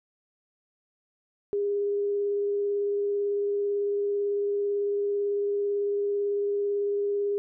sine tone with vibrato, 406 Hz, G#4, 39 cents flat, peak -24 dBFS, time 1.53-7.38 s, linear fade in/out 0 ms, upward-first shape sine, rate 18 Hz, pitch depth 10 cents each way, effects none

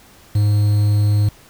triangle tone with quantisation, 103.83 Hz, G#2, in tune, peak -10 dBFS, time 0.35-1.29 s, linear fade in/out 5 ms, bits 6, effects pink hiss -47 dBFS RMS until 1.49 s

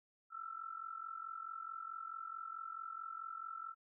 sine tone with amplitude modulation, 1331 Hz, E6, 16 cents sharp, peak -40 dBFS, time 0.3-3.75 s, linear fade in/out 50 ms, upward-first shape sine, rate 44.6 Hz, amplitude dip 80%, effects none

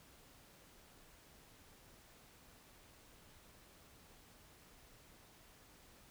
silence, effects pink hiss -63 dBFS RMS until 6.1 s

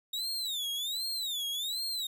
40% pulse tone with vibrato, 3729 Hz, A#7, in tune, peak -31 dBFS, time 0.13-2.07 s, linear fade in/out 5 ms, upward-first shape sine, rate 1.3 Hz, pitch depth 220 cents each way, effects none

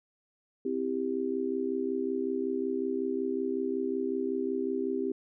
sine chord, C major, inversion none, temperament just, 261.6 / 327 / 392.4 Hz, C4 / E4 / G4, 0 / -14 / +2 cents, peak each -33 / -35 / -31 dBFS, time 0.65-5.12 s, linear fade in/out 5 ms, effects none

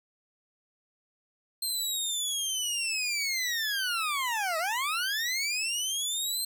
20% pulse linear two-way sweep, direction down then up, 4184 to 622.3 to 4184 Hz, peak -23 dBFS, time 1.62-6.45 s, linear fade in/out 5 ms, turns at 4.58 s, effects 10-bit

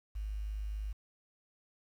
sine tone with quantisation, 51.91 Hz, G#1, in tune, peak -35 dBFS, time 0.15-0.93 s, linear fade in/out 10 ms, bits 10, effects none

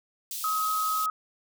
white high-pass noise, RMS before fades -35 dBFS, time 0.31-1.06 s, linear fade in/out 2 ms, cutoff 3300 Hz, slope 24 dB/octave
sine tone, 1270 Hz, D#6, 35 cents sharp, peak -25 dBFS, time 0.44-1.1 s, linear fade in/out 2 ms
effects none

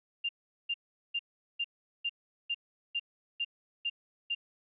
sine tone bursts, 2794 Hz, F7, in tune, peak -29 dBFS, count 10, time 0.24-4.35 s, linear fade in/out 10 ms, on 51 ms, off 400 ms, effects none

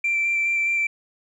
sine tone with vibrato, 2349 Hz, D7, in tune, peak -18 dBFS, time 0.04-0.87 s, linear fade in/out 5 ms, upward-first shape square, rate 4.8 Hz, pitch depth 9 cents each way, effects tanh soft clip ceiling -16 dBFS + 10-bit

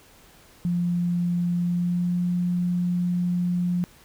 sine tone with pitch glide, 174.61 to 177.05 Hz, F3 to F3, 0 to +24 cents, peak -21 dBFS, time 0.65-3.84 s, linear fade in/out 0 ms, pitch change +24 cents, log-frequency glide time 1.59-2.22 s, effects pink hiss -53 dBFS RMS until 4.04 s

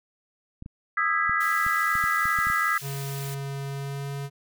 clicks, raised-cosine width 5 ms, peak -26 dBFS, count 10, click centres 0.624 / 0.661 / 1.295 / 1.665 / 1.954 / 2.04 / 2.255 / 2.388 / 2.47 / 2.501 s
sine chord, E major seventh, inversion third, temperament just, 1236.1 / 1318.5 / 1648.1 / 1977.8 Hz, D#6 / E6 / G#6 / B6, -12 / 0 / -14 / +2 cents, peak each -27 dBFS, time 0.97-2.78 s, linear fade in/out 5 ms
white high-pass noise, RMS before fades -40 dBFS, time 1.4-3.35 s, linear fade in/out 10 ms, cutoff 1700 Hz, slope 12 dB/octave
square tone with pitch glide, 138.59 to 139.96 Hz, C#3 to C#3, 0 to +17 cents, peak -31 dBFS, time 2.81-4.3 s, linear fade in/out 50 ms, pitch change +17 cents, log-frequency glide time 3.69-4.11 s
effects none

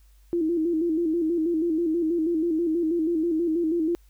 sine tone with vibrato, 329.6 Hz, E4, in tune, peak -21 dBFS, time 0.33-3.95 s, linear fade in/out 0 ms, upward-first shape square, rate 6.2 Hz, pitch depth 75 cents each way, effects added 50 Hz sine -52 dBFS peak until 4.09 s + white hiss -66 dBFS RMS until 4.09 s

